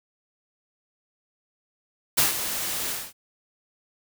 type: noise with ADSR envelope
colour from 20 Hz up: white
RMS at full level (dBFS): -18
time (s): 2.17-3.13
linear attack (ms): 15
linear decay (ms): 140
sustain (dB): -11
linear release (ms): 230
effects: none